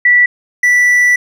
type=tone pair in turn; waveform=sine / triangle; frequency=1959 / 1965.8 Hz; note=B6 / B6; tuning=-15 / -9 cents; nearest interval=unison; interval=6 cents; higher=second; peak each=-5 dBFS; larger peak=neither; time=0.05-0.26 / 0.63-1.16 s; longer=second; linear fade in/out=5 ms; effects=none